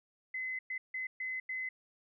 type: tone bursts at uneven times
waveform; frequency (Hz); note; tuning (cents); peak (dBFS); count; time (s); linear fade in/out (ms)
sine; 2038; C7; -46; -35; 5; 0.34-0.59 / 0.7-0.78 / 0.94-1.07 / 1.2-1.4 / 1.49-1.69; 5
effects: none